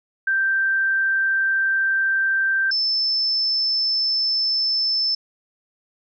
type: tone pair in turn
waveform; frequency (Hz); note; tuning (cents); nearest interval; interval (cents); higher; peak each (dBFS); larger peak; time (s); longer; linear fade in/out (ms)
sine; 1568 / 5274; G6 / E8; 0 / 0; octave + major sixth; 2100; second; -17 / -18; first; 0.27-2.71 / 2.71-5.15; neither; 5
effects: none